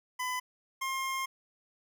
25% pulse tone pair in turn, 1005 / 1064.8 Hz, B5 / C6, +30 / +30 cents, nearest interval minor second, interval 100 cents, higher second, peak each -28 dBFS, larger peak neither, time 0.19-0.4 / 0.81-1.26 s, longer second, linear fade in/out 10 ms, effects none

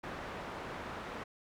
white low-pass noise, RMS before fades -43 dBFS, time 0.03-1.24 s, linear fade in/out 10 ms, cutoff 1300 Hz, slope 12 dB/octave, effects none

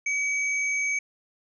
sine tone pair together, 2275 / 6381 Hz, C#7 / G8, +44 / +30 cents, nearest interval octave + tritone, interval 1786 cents, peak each -24 / -34 dBFS, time 0.06-0.99 s, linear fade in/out 5 ms, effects none

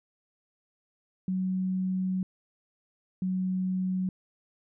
sine tone pair in turn, 186.5 / 185.79 Hz, F#3 / F#3, +14 / +7 cents, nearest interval unison, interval 7 cents, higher first, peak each -26 dBFS, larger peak neither, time 1.28-2.23 / 3.22-4.09 s, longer first, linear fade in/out 2 ms, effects none

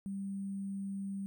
sine tone with sample-and-hold, 196.2 Hz, G3, 2 cents sharp, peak -36 dBFS, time 0.06-1.26 s, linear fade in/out 0 ms, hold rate 8820 Hz, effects none

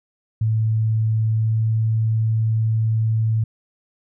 sine tone with pitch glide, 110.4 to 111.1 Hz, A2 to A2, +6 to +17 cents, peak -16 dBFS, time 0.41-3.44 s, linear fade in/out 5 ms, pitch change +11 cents, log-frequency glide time 1.32-1.62 s, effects none

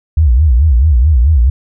sine tone with vibrato, 68.5 Hz, C#2, 20 cents flat, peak -5 dBFS, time 0.17-1.5 s, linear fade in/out 5 ms, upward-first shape sine, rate 4.6 Hz, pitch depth 290 cents each way, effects none

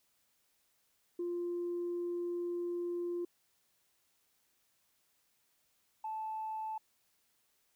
sine tone pair in turn, 348.8 / 874.1 Hz, F4 / A5, -2 / -12 cents, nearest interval octave + major third, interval 1590 cents, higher second, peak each -33 / -36 dBFS, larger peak first, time 1.19-3.25 / 6.04-6.78 s, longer first, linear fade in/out 5 ms, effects tanh soft clip ceiling -31 dBFS + white hiss -75 dBFS RMS until 7.75 s

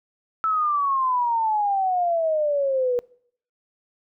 sine exponential sweep, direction down, 1320 to 482.7 Hz, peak -19 dBFS, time 0.44-2.99 s, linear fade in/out 0 ms, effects noise-tail reverb RT60 0.6 s tail -24 dB re dry

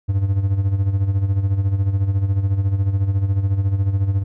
triangle tone with tremolo, 98 Hz, G2, in tune, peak -11 dBFS, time 0.08-4.24 s, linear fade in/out 20 ms, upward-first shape sine, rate 14 Hz, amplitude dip 65%, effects none

